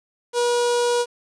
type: tone with notch filter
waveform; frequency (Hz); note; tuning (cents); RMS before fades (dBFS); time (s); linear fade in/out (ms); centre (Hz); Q
sawtooth; 481.6; B4; -44; -20; 0.33-1.06; 50; 2000; 1.1
effects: resampled to 22050 Hz + 8-bit